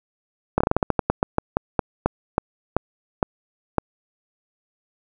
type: slowing click train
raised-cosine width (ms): 1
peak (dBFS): -3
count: 19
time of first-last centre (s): 0.58-3.783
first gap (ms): 25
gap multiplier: 1.2
effects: none